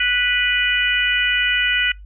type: harmonic tone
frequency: 492.4 Hz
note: B4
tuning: 5 cents flat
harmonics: 3 / 4 / 5 / 6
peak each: -21 / -21 / -21 / -21 dBFS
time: 0-1.92 s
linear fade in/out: 5 ms
effects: noise-tail reverb RT60 0.2 s tail -25 dB re dry + added 50 Hz sine -36 dBFS peak until 2.05 s